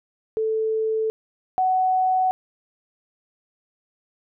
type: tone pair in turn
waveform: sine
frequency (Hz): 440 / 746.4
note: A4 / F#5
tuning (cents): 0 / +15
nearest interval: major sixth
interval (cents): 915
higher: second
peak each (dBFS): -20 / -17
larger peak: second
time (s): 0.37-1.1 / 1.58-2.31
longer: neither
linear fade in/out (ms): 0
effects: none